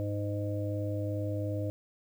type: harmonic tone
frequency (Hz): 102.7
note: G#2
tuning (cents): -19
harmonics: 1 / 3 / 5 / 6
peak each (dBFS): -32 / -37 / -39 / -40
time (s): 0-1.7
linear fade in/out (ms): 0
effects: 10-bit